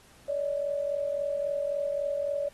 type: tone pair together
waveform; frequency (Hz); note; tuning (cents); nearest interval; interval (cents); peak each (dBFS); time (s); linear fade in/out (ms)
sine; 569.3 / 613; C#5 / D#5; +46 / -26; minor second; 128; -28 / -34; 0.28-2.49; 10
effects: pink hiss -57 dBFS RMS until 2.53 s + AAC 32 kbps